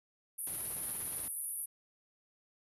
pink band-pass noise, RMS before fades -40 dBFS, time 0.38-1.66 s, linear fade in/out 10 ms, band 9700 to 12000 Hz, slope 96 dB/octave
pink noise with tremolo, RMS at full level -49 dBFS, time 0.47-1.28 s, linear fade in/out 0 ms, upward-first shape sine, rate 17 Hz, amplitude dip 35%
effects high-pass 60 Hz 12 dB/octave + resampled to 32000 Hz

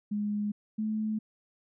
sine tone pair in turn, 207.7 / 216.2 Hz, G#3 / A3, 0 / -30 cents, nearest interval minor second, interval 70 cents, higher second, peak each -28 dBFS, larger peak neither, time 0.11-0.52 / 0.78-1.19 s, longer neither, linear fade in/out 10 ms, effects none

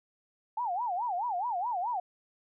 sine tone with vibrato, 830.6 Hz, G#5, in tune, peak -29 dBFS, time 0.57-2 s, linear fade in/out 5 ms, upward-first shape sine, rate 4.7 Hz, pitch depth 300 cents each way, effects none

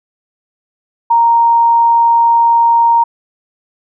sine tone, 931 Hz, A#5, 2 cents flat, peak -6 dBFS, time 1.1-3.04 s, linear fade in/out 10 ms, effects none

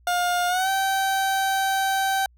30% pulse tone with pitch glide, 710 to 774.3 Hz, F5 to G5, +28 to -22 cents, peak -18 dBFS, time 0.07-2.26 s, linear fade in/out 2 ms, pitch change +150 cents, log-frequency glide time 0.48-0.69 s, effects added 60 Hz sine -53 dBFS peak until 2.37 s

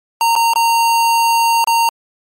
square tone with dropouts, 923 Hz, A#5, 17 cents flat, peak -11 dBFS, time 0.21-1.89 s, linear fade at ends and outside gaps 1 ms, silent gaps 0.354-0.362 / 0.535-0.558 / 1.642-1.673 s, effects MP3 64 kbps

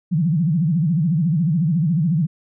sine tone with vibrato, 163.4 Hz, E3, 15 cents flat, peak -15 dBFS, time 0.11-2.27 s, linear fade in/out 20 ms, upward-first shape sine, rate 14 Hz, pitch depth 210 cents each way, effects none

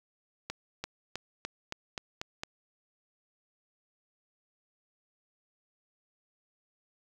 accelerating click train, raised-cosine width 0.2 ms, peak -18 dBFS, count 8, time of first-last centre 0.5-2.435 s, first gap 340 ms, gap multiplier 0.93, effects 8-bit

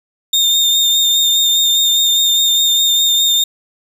35% pulse tone with vibrato, 3646 Hz, A#7, 39 cents flat, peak -9 dBFS, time 0.33-3.44 s, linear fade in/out 5 ms, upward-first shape sine, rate 4.9 Hz, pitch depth 18 cents each way, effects none

